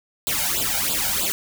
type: noise with flanger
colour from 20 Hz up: white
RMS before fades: -23 dBFS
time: 0.27-1.32 s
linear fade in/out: 0 ms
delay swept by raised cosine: 0.25 to 1.35 ms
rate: 3.1 Hz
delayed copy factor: +0.95
effects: none